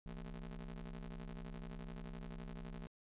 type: ring-modulated tone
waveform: 30% pulse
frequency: 64.1 Hz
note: C2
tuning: 35 cents flat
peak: -40 dBFS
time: 0.06-2.87 s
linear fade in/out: 0 ms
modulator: 102 Hz
effects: resampled to 8000 Hz